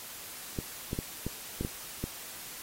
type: clicks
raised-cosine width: 3 ms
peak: -19 dBFS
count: 7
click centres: 0.588 / 0.931 / 0.989 / 1.266 / 1.61 / 1.649 / 2.04 s
effects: white hiss -44 dBFS RMS until 2.62 s + AAC 48 kbps